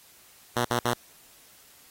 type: tone bursts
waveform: 5% pulse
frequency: 120.5 Hz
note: B2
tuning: 42 cents flat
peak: -12 dBFS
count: 3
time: 0.56-0.938 s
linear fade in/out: 5 ms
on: 90 ms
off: 54 ms
effects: white hiss -55 dBFS RMS until 1.9 s + AAC 48 kbps